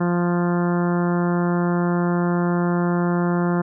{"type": "harmonic tone", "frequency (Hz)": 174.8, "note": "F3", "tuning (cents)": 2, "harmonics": [1, 2, 3, 4, 5, 6, 7, 8, 9, 10], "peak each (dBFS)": [-19, -24, -31, -31, -34, -32, -36, -34, -41, -40], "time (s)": [0, 3.62], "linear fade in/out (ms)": 10, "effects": []}